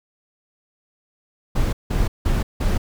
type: noise bursts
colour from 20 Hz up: brown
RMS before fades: -19 dBFS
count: 4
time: 1.55-2.78 s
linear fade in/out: 10 ms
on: 180 ms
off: 170 ms
effects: none